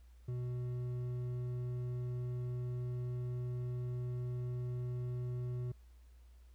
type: tone with hard clipping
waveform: triangle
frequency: 123.47 Hz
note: B2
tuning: in tune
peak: -38 dBFS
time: 0.28-5.72 s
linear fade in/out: 5 ms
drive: 10 dB
effects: added 60 Hz sine -56 dBFS peak until 6.54 s + pink hiss -74 dBFS RMS until 6.54 s